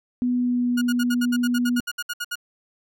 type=tone with pitch glide; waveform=sine; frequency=246.9 to 244.1 Hz; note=B3 to B3; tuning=0 to -20 cents; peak=-19 dBFS; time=0.22-1.8 s; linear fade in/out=0 ms; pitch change=-20 cents; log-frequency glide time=0.35-0.7 s
type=tone bursts; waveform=sawtooth; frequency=1439 Hz; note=F#6; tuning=49 cents flat; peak=-22 dBFS; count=15; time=0.77-2.356 s; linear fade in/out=10 ms; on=46 ms; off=64 ms
effects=none